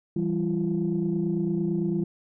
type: tone cluster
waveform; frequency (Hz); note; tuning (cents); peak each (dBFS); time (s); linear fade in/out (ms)
sine; 166 / 194.9 / 341.7; E3 / G3 / F4; +12 / -10 / -38; -27; 0.16-2.04; 5
effects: tanh soft clip ceiling -16 dBFS